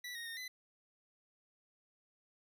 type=tone with pitch steps; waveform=25% pulse; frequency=1963 / 1865 / 1839 / 2011 Hz; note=B6 / A#6 / A#6 / B6; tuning=-11 / 0 / -24 / +31 cents; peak=-39 dBFS; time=0.04-0.48 s; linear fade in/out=5 ms; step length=110 ms; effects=none